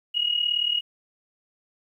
sine tone with amplitude modulation, 2887 Hz, F#7, 43 cents flat, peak -18 dBFS, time 0.14-0.81 s, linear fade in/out 20 ms, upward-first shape sine, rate 37.9 Hz, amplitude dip 75%, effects 10-bit

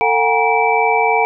sine tone cluster, 448.6 / 726 / 809 / 948 / 2317 Hz, A4 / F#5 / G#5 / A#5 / D7, +34 / -33 / -46 / +29 / -24 cents, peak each -18 dBFS, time 0.01-1.25 s, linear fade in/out 0 ms, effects none

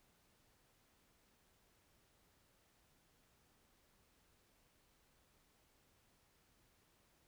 silence, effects pink hiss -74 dBFS RMS until 7.27 s

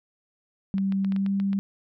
sine tone with pitch glide, 194.4 to 196.89 Hz, G3 to G3, -14 to +8 cents, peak -22 dBFS, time 0.74-1.59 s, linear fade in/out 0 ms, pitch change +22 cents, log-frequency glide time 1.14-1.29 s
clicks, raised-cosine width 0.3 ms, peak -25 dBFS, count 8, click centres 0.782 / 0.923 / 1.047 / 1.122 / 1.163 / 1.263 / 1.4 / 1.531 s
effects none

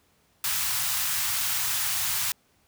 white band-stop noise, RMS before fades -27 dBFS, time 0.44-2.32 s, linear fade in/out 2 ms, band 140 to 850 Hz, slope 24 dB/octave, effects pink hiss -65 dBFS RMS until 2.67 s + high-pass 60 Hz 12 dB/octave

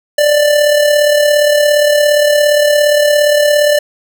square tone with amplitude modulation, 590 Hz, D5, 8 cents sharp, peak -6 dBFS, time 0.18-3.79 s, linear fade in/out 5 ms, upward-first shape sine, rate 37.3 Hz, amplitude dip 45%, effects none

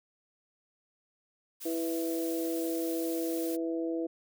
blue noise, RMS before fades -42 dBFS, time 1.6-3.57 s, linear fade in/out 20 ms
harmonic tone, 164.81 Hz, E3, in tune, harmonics 2 / 3 / 4, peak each -31 / -36 / -41 dBFS, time 1.65-4.07 s, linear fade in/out 10 ms
effects none

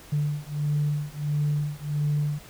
sine beating tone pair, 146.83 / 148.33 Hz, D3 / D3, 0 / +18 cents, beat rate 1.5 Hz, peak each -26 dBFS, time 0.12-2.39 s, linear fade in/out 10 ms, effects tanh soft clip ceiling -17 dBFS + pink hiss -48 dBFS RMS until 2.49 s

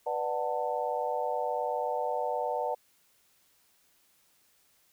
sine chord, B minor seventh, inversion none, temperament just, 493.9 / 592.7 / 740.8 / 889 Hz, B4 / D5 / F#5 / A5, 0 / +16 / +2 / +18 cents, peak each -34 dBFS, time 0.06-2.75 s, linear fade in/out 10 ms, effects white hiss -67 dBFS RMS until 4.92 s

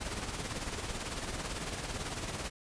pink noise with tremolo, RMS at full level -36 dBFS, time 0-2.5 s, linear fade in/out 20 ms, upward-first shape sine, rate 18 Hz, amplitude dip 50%, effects resampled to 22050 Hz

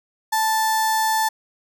sawtooth tone with notch filter, 880 Hz, A5, in tune, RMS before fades -20 dBFS, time 0.32-1.29 s, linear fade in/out 10 ms, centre 2700 Hz, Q 1.3, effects none

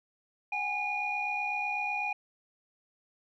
sine tone cluster, 756 / 824 / 2440 Hz, F#5 / G#5 / D#7, +37 / -14 / -34 cents, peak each -38 / -34 / -31 dBFS, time 0.52-2.13 s, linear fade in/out 5 ms, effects tanh soft clip ceiling -22 dBFS

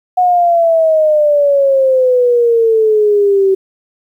sine exponential sweep, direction down, 733 to 381.2 Hz, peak -7 dBFS, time 0.17-3.55 s, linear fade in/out 10 ms, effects 8-bit

